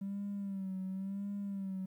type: tone with vibrato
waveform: triangle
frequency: 194.8 Hz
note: G3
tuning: 11 cents flat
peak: -33 dBFS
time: 0.01-1.86 s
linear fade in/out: 10 ms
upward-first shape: sine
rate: 0.94 Hz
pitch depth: 62 cents each way
effects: tanh soft clip ceiling -33 dBFS + 12-bit